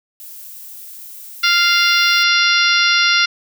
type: noise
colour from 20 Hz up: violet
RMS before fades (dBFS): -35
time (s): 0.2-2.23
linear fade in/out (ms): 0
type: harmonic tone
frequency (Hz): 697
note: F5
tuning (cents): -4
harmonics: 2 / 3 / 4 / 5 / 6 / 7 / 8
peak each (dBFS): -16 / -18 / -19 / -20 / -21 / -21 / -22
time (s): 1.43-3.26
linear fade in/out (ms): 10
effects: none